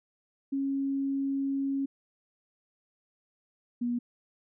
sine tone pair in turn, 274.2 / 241 Hz, C#4 / B3, -19 / -42 cents, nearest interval major second, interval 223 cents, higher first, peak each -27 dBFS, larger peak neither, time 0.52-1.86 / 3.81-3.99 s, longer first, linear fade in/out 10 ms, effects none

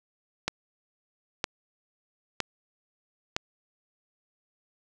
click train, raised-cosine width 0.2 ms, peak -9 dBFS, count 4, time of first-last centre 0.48-3.365 s, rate 1.04 Hz, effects none

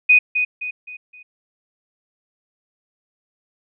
sine tone with echo, 2489 Hz, D#7, in tune, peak -8 dBFS, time 0.09-0.19 s, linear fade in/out 10 ms, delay 260 ms, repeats 4, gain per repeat -8 dB, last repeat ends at 1.23 s, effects none

